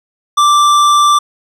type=tone with hard clipping; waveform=sine; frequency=1174.7 Hz; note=D6; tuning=in tune; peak=-8 dBFS; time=0.37-1.19 s; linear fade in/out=10 ms; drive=13 dB; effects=none